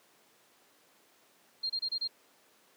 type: tone bursts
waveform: sine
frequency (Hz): 4205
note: C8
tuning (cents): +8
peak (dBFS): -30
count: 5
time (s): 1.63-2.078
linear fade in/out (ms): 10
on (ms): 68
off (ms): 27
effects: pink hiss -64 dBFS RMS until 2.76 s + high-pass 300 Hz 12 dB/octave